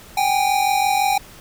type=tone pair together; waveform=square; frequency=771.1 / 817 Hz; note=G5 / G#5; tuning=-29 / -29 cents; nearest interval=minor second; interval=100 cents; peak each=-20 / -19 dBFS; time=0.17-1.18 s; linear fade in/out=5 ms; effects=pink hiss -43 dBFS RMS until 1.4 s